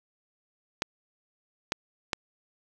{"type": "clicks", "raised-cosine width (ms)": 0.2, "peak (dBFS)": -9, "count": 3, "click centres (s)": [0.821, 1.721, 2.132], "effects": []}